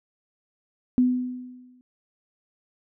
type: tone with exponential decay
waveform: sine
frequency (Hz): 250.6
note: B3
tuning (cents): +25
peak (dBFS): -14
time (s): 0.98-1.81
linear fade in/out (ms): 0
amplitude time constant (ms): 180
effects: none